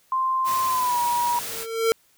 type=tone with pitch glide; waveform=sine; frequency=1046.5 to 959.6 Hz; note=C6 to A#5; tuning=0 to +50 cents; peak=-20 dBFS; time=0.12-1.39 s; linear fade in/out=2 ms; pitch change=-150 cents; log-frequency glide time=0.66-1 s
type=noise; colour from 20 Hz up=white; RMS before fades=-32 dBFS; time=0.44-1.67 s; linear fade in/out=50 ms
type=tone with exponential growth; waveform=square; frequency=452.7 Hz; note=A4; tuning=49 cents sharp; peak=-16 dBFS; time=1.32-1.92 s; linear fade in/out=0 ms; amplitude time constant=130 ms
effects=white hiss -61 dBFS RMS until 2.17 s